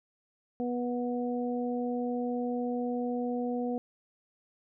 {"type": "harmonic tone", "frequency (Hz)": 244.2, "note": "B3", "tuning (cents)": -19, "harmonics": [1, 2, 3], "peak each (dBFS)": [-31, -34, -39], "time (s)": [0.6, 3.78], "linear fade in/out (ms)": 0, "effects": []}